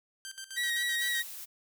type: tone with tremolo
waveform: 10% pulse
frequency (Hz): 1567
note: G6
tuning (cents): -1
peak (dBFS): -31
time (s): 0.25-1.2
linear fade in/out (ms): 0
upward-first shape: square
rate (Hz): 7.8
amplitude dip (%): 80
type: tone with vibrato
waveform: 30% pulse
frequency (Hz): 1909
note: A#6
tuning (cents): +41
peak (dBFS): -26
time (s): 0.56-1.23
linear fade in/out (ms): 20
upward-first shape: triangle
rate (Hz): 4.4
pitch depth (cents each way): 29
type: noise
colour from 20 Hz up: blue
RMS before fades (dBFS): -43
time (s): 0.98-1.46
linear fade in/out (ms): 20
effects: none